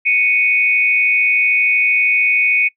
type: tone pair together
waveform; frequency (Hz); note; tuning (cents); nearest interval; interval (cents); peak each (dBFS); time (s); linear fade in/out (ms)
sine; 2222 / 2489; C#7 / D#7; +4 / 0; major second; 196; -14; 0.05-2.69; 20
effects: noise-tail reverb RT60 0.1 s tail -23 dB re dry